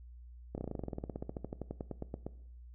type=slowing click train; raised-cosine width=2 ms; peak=-25 dBFS; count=27; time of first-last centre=0.55-2.266 s; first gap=29 ms; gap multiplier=1.06; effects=noise-tail reverb RT60 0.7 s tail -18 dB re dry + added 60 Hz sine -49 dBFS peak until 2.74 s